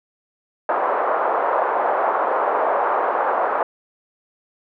pink band-pass noise, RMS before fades -20 dBFS, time 0.69-3.63 s, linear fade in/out 2 ms, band 530 to 1200 Hz, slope 24 dB/octave, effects none

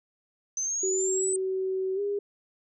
sine exponential sweep, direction up, 6120 to 8150 Hz, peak -27 dBFS, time 0.57-1.36 s, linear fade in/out 2 ms
sine tone with pitch glide, 378.4 to 405.6 Hz, F#4 to G#4, +39 to -41 cents, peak -26 dBFS, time 0.83-2.19 s, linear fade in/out 5 ms, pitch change +120 cents, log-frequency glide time 1.95-2 s
effects none

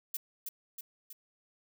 violet noise with echo, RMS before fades -35 dBFS, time 0.14-0.17 s, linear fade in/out 5 ms, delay 320 ms, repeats 3, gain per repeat -4 dB, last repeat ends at 1.13 s, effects none

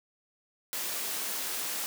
white high-pass noise, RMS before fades -34 dBFS, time 0.73-1.86 s, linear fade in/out 0 ms, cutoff 240 Hz, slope 12 dB/octave, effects none

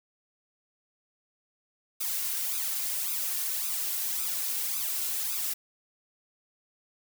blue noise with flanger, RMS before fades -31 dBFS, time 2-5.54 s, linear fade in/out 10 ms, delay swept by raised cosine 0.8 to 2.9 ms, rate 1.8 Hz, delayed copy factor +0.85, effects none

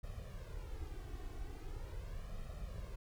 brown noise with flanger, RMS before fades -45 dBFS, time 0.03-2.96 s, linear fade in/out 10 ms, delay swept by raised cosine 1.6 to 2.7 ms, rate 0.41 Hz, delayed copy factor +0.75, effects none

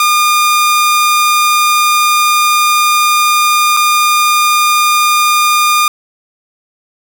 sawtooth tone with dropouts, 1212 Hz, D#6, 46 cents flat, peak -4 dBFS, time 0-5.88 s, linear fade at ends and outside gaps 2 ms, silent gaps 3.767-3.77 s, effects none

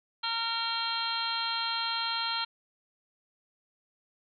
harmonic tone, 459.9 Hz, A#4, 23 cents flat, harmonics 2 / 3 / 4 / 5 / 6 / 7 / 8 / 9, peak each -36 / -35 / -45 / -43 / -41 / -35 / -44 / -34 dBFS, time 0.23-2.45 s, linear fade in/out 10 ms, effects none

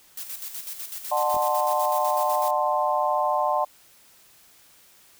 blue noise with tremolo, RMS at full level -34 dBFS, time 0.17-2.51 s, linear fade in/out 5 ms, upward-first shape square, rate 8 Hz, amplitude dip 55%
sine chord, D dominant seventh, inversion none, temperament equal with one note detuned, 602.1 / 740 / 880 / 1046.5 Hz, D5 / F#5 / A5 / C6, +43 / 0 / 0 / 0 cents, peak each -26 dBFS, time 1.11-3.65 s, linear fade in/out 10 ms
clicks, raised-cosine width 2 ms, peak -28 dBFS, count 2, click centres 1.344 / 1.366 s
effects white hiss -55 dBFS RMS until 5.19 s

